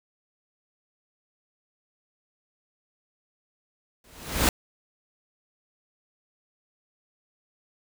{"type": "noise with exponential growth", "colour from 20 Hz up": "pink", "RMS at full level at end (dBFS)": -18, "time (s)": [4.04, 4.49], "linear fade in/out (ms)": 2, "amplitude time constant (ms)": 97, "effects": []}